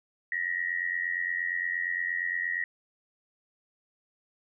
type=tone with amplitude modulation; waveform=sine; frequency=1900 Hz; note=A#6; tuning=33 cents sharp; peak=-24 dBFS; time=0.32-2.64 s; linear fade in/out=2 ms; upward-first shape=sine; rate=88.6 Hz; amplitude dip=85%; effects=none